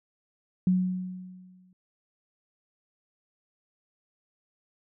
sine tone with exponential decay, 183.7 Hz, F#3, 12 cents flat, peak -18 dBFS, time 0.67-1.73 s, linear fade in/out 2 ms, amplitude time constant 230 ms, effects none

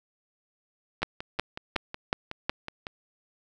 two click trains, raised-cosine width 0.3 ms, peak -19 / -9 dBFS, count 11 / 5, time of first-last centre 1.02-2.868 / 1.03-2.495 s, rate 5.41 / 2.73 Hz, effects none

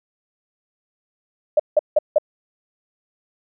sine tone bursts, 604 Hz, D5, 48 cents sharp, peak -10 dBFS, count 4, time 1.57-2.184 s, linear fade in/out 5 ms, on 26 ms, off 170 ms, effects none

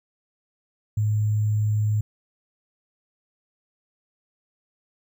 sine tone with sample-and-hold, 106.4 Hz, G#2, 42 cents sharp, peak -19 dBFS, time 0.97-2.01 s, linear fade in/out 5 ms, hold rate 7350 Hz, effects none

